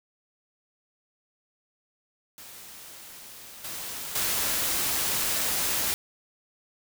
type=noise with level steps; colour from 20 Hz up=white; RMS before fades=-45 / -36 / -27 dBFS; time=2.38-5.94 s; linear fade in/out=0 ms; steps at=3.64 / 4.15 s; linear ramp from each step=5 ms; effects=none